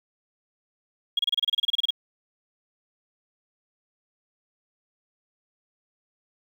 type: tone bursts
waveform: sine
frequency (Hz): 3297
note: G#7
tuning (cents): -13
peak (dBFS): -19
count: 15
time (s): 1.17-1.906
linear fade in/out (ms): 5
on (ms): 22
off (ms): 29
effects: 8-bit